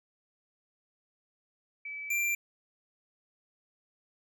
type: tone pair in turn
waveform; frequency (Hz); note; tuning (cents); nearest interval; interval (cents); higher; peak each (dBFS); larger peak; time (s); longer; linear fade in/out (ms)
sine / square; 2300 / 2362; D7 / D7; -37 / +9; unison; 46; second; -37 / -28; second; 1.85-2.1 / 2.1-2.35; neither; 5
effects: none